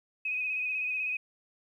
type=tone with vibrato; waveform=sine; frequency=2516 Hz; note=D#7; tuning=19 cents sharp; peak=-29 dBFS; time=0.25-1.17 s; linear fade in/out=5 ms; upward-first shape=square; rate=16 Hz; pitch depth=26 cents each way; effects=11-bit